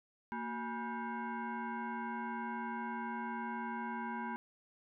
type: tone with frequency modulation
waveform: sine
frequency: 370 Hz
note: F#4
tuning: in tune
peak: -37 dBFS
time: 0.32-4.36 s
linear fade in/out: 0 ms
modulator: 601 Hz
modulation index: 2
effects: none